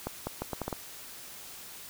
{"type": "accelerating click train", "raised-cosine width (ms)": 1, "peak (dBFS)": -18, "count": 7, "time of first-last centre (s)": [0.07, 0.728], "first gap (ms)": 200, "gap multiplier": 0.75, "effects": ["white hiss -46 dBFS RMS until 1.89 s"]}